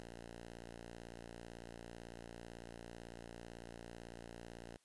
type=tone; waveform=5% pulse; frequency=58 Hz; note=A#1; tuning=8 cents flat; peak=-39 dBFS; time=0-4.77 s; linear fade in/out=0 ms; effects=white hiss -75 dBFS RMS until 4.84 s + resampled to 24000 Hz